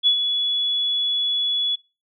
sine tone with ADSR envelope, 3400 Hz, G#7, 40 cents sharp, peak -12 dBFS, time 0.03-1.76 s, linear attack 38 ms, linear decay 88 ms, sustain -7 dB, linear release 13 ms, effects noise-tail reverb RT60 0.3 s tail -25 dB re dry

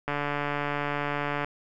click train, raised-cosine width 0.5 ms, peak -14 dBFS, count 199, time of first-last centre 0.08-1.446 s, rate 145 Hz, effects none

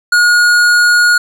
triangle tone with hard clipping, 1440 Hz, F#6, 47 cents flat, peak -8 dBFS, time 0.12-1.18 s, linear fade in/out 5 ms, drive 16 dB, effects none

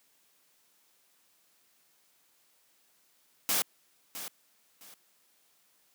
white noise with echo, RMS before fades -28 dBFS, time 3.49-3.62 s, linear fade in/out 0 ms, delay 660 ms, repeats 2, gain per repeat -12 dB, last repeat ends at 4.94 s, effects white hiss -68 dBFS RMS until 5.94 s + high-pass 150 Hz 12 dB/octave

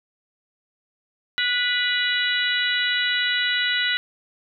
harmonic tone with a mistuned harmonic, 488.6 Hz, B4, 19 cents flat, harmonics 3 / 4 / 5 / 6 / 7 / 8, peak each -25 / -25 / -35 / -26 / -34 / -26 dBFS, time 1.38-3.97 s, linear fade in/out 0 ms, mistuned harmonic 4, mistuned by +21 cents, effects none

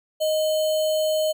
sine tone with sample-and-hold, 622.3 Hz, D#5, in tune, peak -19 dBFS, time 0.2-1.33 s, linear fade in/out 20 ms, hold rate 3675 Hz, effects none

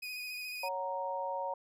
30% pulse tone with vibrato, 2489 Hz, D#7, in tune, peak -36 dBFS, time 0.02-0.69 s, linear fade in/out 10 ms, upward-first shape square, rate 14 Hz, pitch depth 18 cents each way
sine chord, F# major, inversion second, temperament equal, 554.4 / 740 / 932.3 Hz, C#5 / F#5 / A#5, 0 / 0 / 0 cents, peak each -38 / -42 / -36 dBFS, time 0.63-1.54 s, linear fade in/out 5 ms
effects none

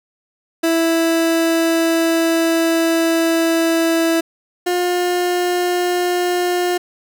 30% pulse tone pair in turn, 329.6 / 356.2 Hz, E4 / F4, 0 / +34 cents, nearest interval minor second, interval 134 cents, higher second, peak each -11 / -13 dBFS, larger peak first, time 0.63-4.21 / 4.66-6.78 s, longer first, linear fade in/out 10 ms, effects none

